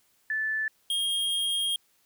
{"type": "tone pair in turn", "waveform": ["sine", "square"], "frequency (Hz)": [1749, 3241], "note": ["A6", "G#7"], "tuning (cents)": [-11, -43], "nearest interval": "major seventh", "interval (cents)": 1068, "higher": "second", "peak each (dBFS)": -26, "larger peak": "neither", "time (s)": [[0.3, 0.68], [0.9, 1.76]], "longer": "second", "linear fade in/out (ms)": 2, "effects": ["white hiss -67 dBFS RMS until 2.05 s"]}